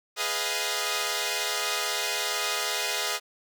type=chord; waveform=5% pulse; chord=F half-diminished seventh; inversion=first; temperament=equal; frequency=415.3 / 493.9 / 622.3 / 698.5 Hz; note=Ab4 / Cb5 / Eb5 / F5; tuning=0 / 0 / 0 / 0 cents; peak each=-21 dBFS; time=0.16-3.2 s; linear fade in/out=50 ms; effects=none